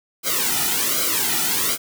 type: noise with flanger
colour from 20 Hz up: white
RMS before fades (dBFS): -21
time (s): 0.23-1.78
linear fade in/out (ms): 50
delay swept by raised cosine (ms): 1.1 to 1.88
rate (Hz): 1.3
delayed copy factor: -0.95
effects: none